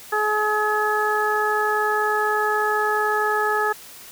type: harmonic tone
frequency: 424.2 Hz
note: G#4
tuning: 37 cents sharp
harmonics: 1 / 2 / 3 / 4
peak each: -24 / -24 / -24 / -24 dBFS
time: 0.12-3.73 s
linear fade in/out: 10 ms
effects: white hiss -42 dBFS RMS until 4.11 s

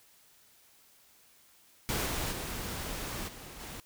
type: noise with level steps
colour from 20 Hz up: pink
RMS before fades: -32 / -34 / -38 / -47 / -43 dBFS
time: 1.89-3.8 s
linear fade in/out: 0 ms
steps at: 2.05 / 2.31 / 3.27 / 3.59 s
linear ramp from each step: 20 ms
effects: white hiss -62 dBFS RMS until 3.85 s

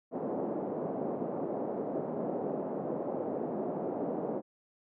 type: band-pass noise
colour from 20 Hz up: white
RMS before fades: -35 dBFS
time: 0.11-4.42 s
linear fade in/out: 50 ms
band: 180 to 630 Hz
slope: 24 dB/octave
effects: none

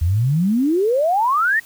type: exponential sweep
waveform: sine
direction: up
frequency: 77.78 to 1911 Hz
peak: -14 dBFS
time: 0.01-1.6 s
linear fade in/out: 10 ms
effects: white hiss -46 dBFS RMS until 1.65 s

